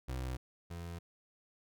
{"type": "tone pair in turn", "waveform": "30% pulse", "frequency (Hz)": [64, 85.43], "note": ["C2", "F2"], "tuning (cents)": [-38, -38], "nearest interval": "perfect fourth", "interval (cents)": 500, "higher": "second", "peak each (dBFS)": [-34, -39], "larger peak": "first", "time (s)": [[0.08, 0.37], [0.7, 0.99]], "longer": "neither", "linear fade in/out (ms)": 10, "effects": []}